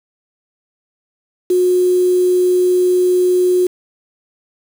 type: tone with quantisation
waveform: sine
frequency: 362.6 Hz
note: F#4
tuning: 35 cents flat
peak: -10 dBFS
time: 1.5-3.67 s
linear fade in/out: 5 ms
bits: 5
effects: none